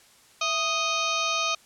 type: harmonic tone with a mistuned harmonic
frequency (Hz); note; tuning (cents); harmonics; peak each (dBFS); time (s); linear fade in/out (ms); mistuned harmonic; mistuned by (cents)
622.3; D#5; 0; 1 / 2 / 4 / 5 / 6 / 7 / 8 / 9 / 10; -34 / -28 / -29 / -35 / -32 / -36 / -41 / -38 / -35; 0.41-1.55; 5; 1; +110
effects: white hiss -56 dBFS RMS until 1.65 s + low-pass 10000 Hz 12 dB/octave

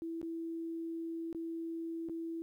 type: tone with dropouts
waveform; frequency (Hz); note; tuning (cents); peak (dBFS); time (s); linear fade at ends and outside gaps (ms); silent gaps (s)
sine; 330.2; E4; +3; -37; 0.02-2.42; 0; 0.215-0.229 / 1.328-1.348 / 2.087-2.096
effects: 12-bit

